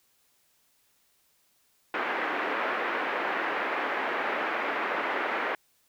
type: band-pass noise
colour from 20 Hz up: white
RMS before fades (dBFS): -30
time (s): 1.94-5.55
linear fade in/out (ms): 2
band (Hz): 290 to 2000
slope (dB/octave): 24
effects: white hiss -68 dBFS RMS until 5.88 s